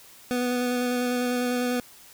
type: tone with vibrato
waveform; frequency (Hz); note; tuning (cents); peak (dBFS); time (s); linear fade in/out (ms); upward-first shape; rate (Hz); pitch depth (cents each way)
25% pulse; 246.9; B3; 0; -20; 0.31-1.8; 0; square; 10; 10
effects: white hiss -50 dBFS RMS until 2.13 s